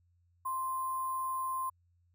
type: tone with sample-and-hold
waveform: sine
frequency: 1046.5 Hz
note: C6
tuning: in tune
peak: -32 dBFS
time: 0.45-1.7 s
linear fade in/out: 10 ms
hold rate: 11025 Hz
effects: added 87 Hz sine -67 dBFS peak until 2.14 s